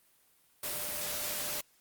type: tone in noise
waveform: sine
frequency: 595 Hz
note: D5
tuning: 22 cents sharp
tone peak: -47 dBFS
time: 0.63-1.61 s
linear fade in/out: 5 ms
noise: white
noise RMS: -36 dBFS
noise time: 0.63-1.61 s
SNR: -14 dB
effects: white hiss -67 dBFS RMS until 1.8 s + Opus 32 kbps